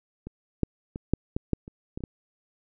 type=clicks; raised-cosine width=3 ms; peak=-24 / -9 / -21 / -8 / -14 / -10 / -28 / -21 / -30 / -18 dBFS; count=10; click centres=0.27 / 0.633 / 0.959 / 1.136 / 1.365 / 1.533 / 1.679 / 1.975 / 2.006 / 2.038 s; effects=none